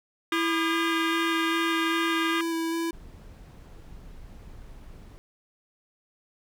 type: harmonic tone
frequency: 404.7 Hz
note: G#4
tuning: 45 cents flat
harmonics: 3 / 4 / 5 / 6 / 7 / 8 / 9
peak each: -30 / -32 / -34 / -36 / -37 / -38 / -39 dBFS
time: 0.32-2.41 s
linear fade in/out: 2 ms
type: tone with vibrato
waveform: square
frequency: 330.4 Hz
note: E4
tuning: 4 cents sharp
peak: -27 dBFS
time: 0.32-2.91 s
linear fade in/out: 5 ms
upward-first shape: square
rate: 2.5 Hz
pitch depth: 10 cents each way
type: noise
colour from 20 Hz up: brown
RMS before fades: -45 dBFS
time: 2.93-5.18 s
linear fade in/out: 0 ms
effects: none